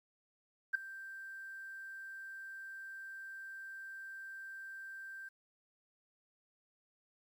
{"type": "tone with ADSR envelope", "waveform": "sine", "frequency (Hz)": 1570, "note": "G6", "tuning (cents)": 2, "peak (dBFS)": -25, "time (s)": [0.73, 5.29], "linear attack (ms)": 20, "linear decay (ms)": 5, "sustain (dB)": -20, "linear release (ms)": 10, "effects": ["tanh soft clip ceiling -22 dBFS", "11-bit"]}